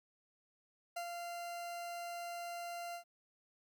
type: tone with ADSR envelope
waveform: 40% pulse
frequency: 692 Hz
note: F5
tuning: 16 cents flat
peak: -37 dBFS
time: 0.96-3.04 s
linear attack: 9 ms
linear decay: 75 ms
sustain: -4 dB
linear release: 94 ms
effects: 13-bit